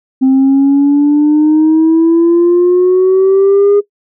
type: exponential sweep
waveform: sine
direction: up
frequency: 261.6 to 410.6 Hz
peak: -3 dBFS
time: 0.21-3.81 s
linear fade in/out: 20 ms
effects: noise-tail reverb RT60 0.1 s tail -19 dB re dry + tanh soft clip ceiling -3 dBFS